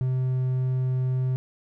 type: tone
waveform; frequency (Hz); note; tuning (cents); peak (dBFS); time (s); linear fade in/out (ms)
triangle; 128.7; C3; -28; -20; 0.01-1.36; 0
effects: none